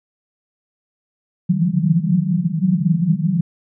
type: band-pass noise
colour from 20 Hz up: pink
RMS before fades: -17 dBFS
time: 1.49-3.41 s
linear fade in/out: 10 ms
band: 150 to 190 Hz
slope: 96 dB/octave
effects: none